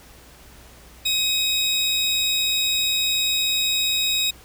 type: tone pair together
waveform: 35% pulse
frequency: 2524 / 3787 Hz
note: D#7 / A#7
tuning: +24 / +27 cents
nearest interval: perfect fifth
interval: 703 cents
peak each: -25 / -18 dBFS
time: 1.05-4.31 s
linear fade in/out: 10 ms
effects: added 60 Hz sine -49 dBFS peak until 4.44 s + pink hiss -48 dBFS RMS until 4.44 s